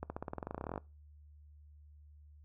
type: accelerating click train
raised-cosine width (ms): 1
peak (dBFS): -25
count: 20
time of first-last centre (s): 0.03-0.778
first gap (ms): 70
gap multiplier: 0.93
effects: noise-tail reverb RT60 0.3 s tail -23 dB re dry + added 74 Hz sine -55 dBFS peak until 2.44 s